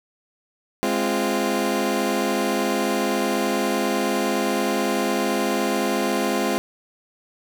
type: chord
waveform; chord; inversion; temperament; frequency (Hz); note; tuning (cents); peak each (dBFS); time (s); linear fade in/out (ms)
20% pulse; F minor; first; equal with one note detuned; 207.7 / 261.6 / 345.6; Ab3 / C4 / F4; 0 / 0 / -18; -20; 0.83-6.58; 0
effects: none